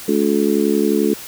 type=harmonic tone; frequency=71.4 Hz; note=D2; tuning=48 cents flat; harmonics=3 / 4 / 5 / 6; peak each=-19 / -19 / -19 / -19 dBFS; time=0.08-1.14 s; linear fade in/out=5 ms; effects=white hiss -34 dBFS RMS until 1.27 s